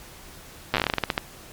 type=slowing click train; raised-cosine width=0.3 ms; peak=-5 dBFS; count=15; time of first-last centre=0.74-1.179 s; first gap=8 ms; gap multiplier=1.19; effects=pink hiss -45 dBFS RMS until 1.52 s + MP3 96 kbps